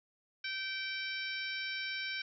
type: harmonic tone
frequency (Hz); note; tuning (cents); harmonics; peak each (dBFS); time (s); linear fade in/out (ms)
774; G5; -22; 2 / 3 / 4 / 5 / 6 / 7; -41 / -40 / -45 / -45 / -48 / -46; 0.44-2.22; 5
effects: none